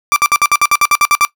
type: tone bursts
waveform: 30% pulse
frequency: 1174.7 Hz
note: D6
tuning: in tune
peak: -5 dBFS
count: 12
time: 0.12-1.25 s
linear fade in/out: 0 ms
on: 41 ms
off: 58 ms
effects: noise-tail reverb RT60 0.1 s tail -17 dB re dry